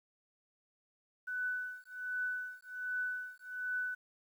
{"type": "tone with tremolo", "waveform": "sine", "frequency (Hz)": 1495, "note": "F#6", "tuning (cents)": 17, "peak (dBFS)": -32, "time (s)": [1.27, 3.95], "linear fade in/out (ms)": 10, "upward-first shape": "triangle", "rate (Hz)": 1.3, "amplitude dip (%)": 100, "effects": ["11-bit"]}